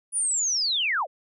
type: linear sweep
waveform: sine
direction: down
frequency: 9850 to 470 Hz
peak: -22 dBFS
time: 0.12-1.07 s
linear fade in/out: 50 ms
effects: none